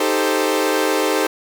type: chord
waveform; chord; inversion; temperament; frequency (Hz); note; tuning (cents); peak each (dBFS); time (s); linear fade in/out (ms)
sawtooth; A half-diminished seventh; second; equal; 311.1 / 392 / 440 / 523.3; Eb4 / G4 / A4 / C5; 0 / 0 / 0 / 0; -18; 0-1.27; 5
effects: none